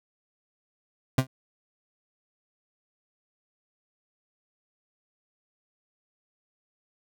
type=tone with exponential decay; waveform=30% pulse; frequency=130.8 Hz; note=C3; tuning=in tune; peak=-13 dBFS; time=1.18-1.27 s; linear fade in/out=5 ms; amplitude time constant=19 ms; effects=none